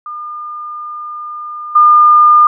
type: tone with level steps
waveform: sine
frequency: 1209 Hz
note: D6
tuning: 50 cents sharp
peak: -22 / -3 dBFS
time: 0.06-2.47 s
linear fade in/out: 2 ms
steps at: 1.75 s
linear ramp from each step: 10 ms
effects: none